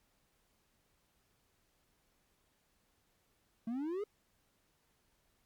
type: exponential sweep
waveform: triangle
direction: up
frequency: 220 to 431.6 Hz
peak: -33 dBFS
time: 3.67-4.04 s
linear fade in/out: 5 ms
effects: pink hiss -75 dBFS RMS until 5.45 s + MP3 96 kbps